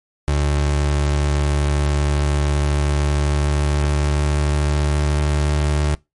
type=tone with pitch glide; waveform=30% pulse; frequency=72.7 to 74.36 Hz; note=D2 to D2; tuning=-17 to +22 cents; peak=-13 dBFS; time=0.28-5.95 s; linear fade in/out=0 ms; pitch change=+39 cents; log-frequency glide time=2.77-5.82 s; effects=noise-tail reverb RT60 0.2 s tail -22 dB re dry + MP3 48 kbps